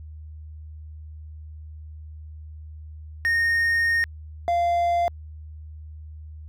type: tone pair in turn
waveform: triangle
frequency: 1847 / 691.8 Hz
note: A#6 / F5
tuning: -16 / -17 cents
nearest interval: octave + perfect fourth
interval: 1701 cents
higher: first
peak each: -17 dBFS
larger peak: neither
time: 3.25-4.04 / 4.48-5.08 s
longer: first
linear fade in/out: 0 ms
effects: added 77 Hz sine -37 dBFS peak until 6.48 s